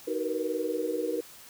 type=tone cluster; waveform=sine; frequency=313.6 / 378 / 463.7 / 484.2 Hz; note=D#4 / F#4 / A#4 / B4; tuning=+14 / +37 / -9 / -34 cents; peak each=-34 / -35 / -33 / -32 dBFS; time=0.07-1.21 s; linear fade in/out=10 ms; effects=white hiss -50 dBFS RMS until 1.49 s